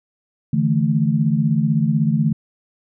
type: chord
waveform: sine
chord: D suspended second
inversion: none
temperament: equal with one note detuned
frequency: 146.83 / 162.92 / 220 Hz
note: D3 / E3 / A3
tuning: 0 / -20 / 0 cents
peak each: -19 dBFS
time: 0.53-2.33 s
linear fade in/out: 5 ms
effects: none